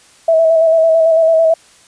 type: tone with vibrato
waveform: sine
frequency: 650 Hz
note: E5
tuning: 24 cents flat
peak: -7 dBFS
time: 0.28-1.54 s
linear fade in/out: 5 ms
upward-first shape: square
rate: 9 Hz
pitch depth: 25 cents each way
effects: white hiss -46 dBFS RMS until 1.87 s + resampled to 22050 Hz